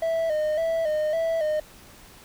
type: tone with vibrato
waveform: triangle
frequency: 634 Hz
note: D#5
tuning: 32 cents sharp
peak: -20 dBFS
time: 0.02-1.6 s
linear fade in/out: 5 ms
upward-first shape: square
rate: 1.8 Hz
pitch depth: 61 cents each way
effects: pink hiss -49 dBFS RMS until 2.24 s